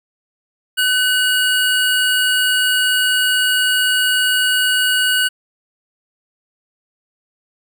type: tone pair together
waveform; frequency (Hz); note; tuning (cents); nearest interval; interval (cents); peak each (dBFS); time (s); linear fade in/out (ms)
square; 1510.7 / 2900; F#6 / F#7; +36 / -35; major seventh; 1129; -17; 0.77-5.29; 20
effects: none